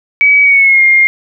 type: tone with pitch glide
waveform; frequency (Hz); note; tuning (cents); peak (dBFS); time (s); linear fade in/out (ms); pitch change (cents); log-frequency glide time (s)
sine; 2276 to 2124; C#7 to C7; +45 to +25; -4; 0.21-1.07; 0; -120; 0.42-0.83
effects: none